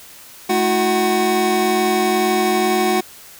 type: tone cluster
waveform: square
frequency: 216.2 / 322.3 / 364.5 / 748 Hz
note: A3 / E4 / F#4 / F#5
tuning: -30 / -39 / -26 / +19 cents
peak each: -23 / -26 / -19 / -20 dBFS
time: 0.49-3.01 s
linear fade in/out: 10 ms
effects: white hiss -41 dBFS RMS until 3.39 s